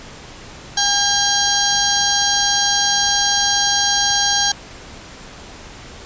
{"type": "harmonic tone with a mistuned harmonic", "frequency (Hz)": 808, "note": "G#5", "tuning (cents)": -48, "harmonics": [1, 2, 4, 5, 6, 7, 8], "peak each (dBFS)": [-22, -22, -22, -22, -22, -22, -22], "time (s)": [0.77, 4.52], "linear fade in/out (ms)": 5, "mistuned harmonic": 6, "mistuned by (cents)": -82, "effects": ["pink hiss -37 dBFS RMS until 6.05 s", "resampled to 16000 Hz"]}